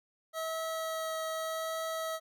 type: tone with vibrato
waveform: 25% pulse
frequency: 644 Hz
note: E5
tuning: 41 cents flat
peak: -30 dBFS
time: 0.33-2.2 s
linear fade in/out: 50 ms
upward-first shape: triangle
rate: 0.83 Hz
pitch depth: 9 cents each way
effects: none